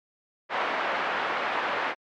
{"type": "band-pass noise", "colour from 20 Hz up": "pink", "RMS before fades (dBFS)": -28, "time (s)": [0.49, 1.95], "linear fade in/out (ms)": 50, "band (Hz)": [700, 2000], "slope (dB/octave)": 12, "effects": ["low-pass 4000 Hz 12 dB/octave", "MP3 96 kbps"]}